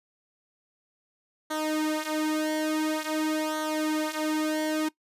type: tone with flanger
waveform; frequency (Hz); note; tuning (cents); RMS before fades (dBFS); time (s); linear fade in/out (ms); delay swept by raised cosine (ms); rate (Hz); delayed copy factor
sawtooth; 309.7; D#4; -8; -28; 1.5-4.89; 10; 0.39 to 5.69; 0.48; -0.8
effects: noise-tail reverb RT60 0.1 s tail -20 dB re dry + resampled to 32000 Hz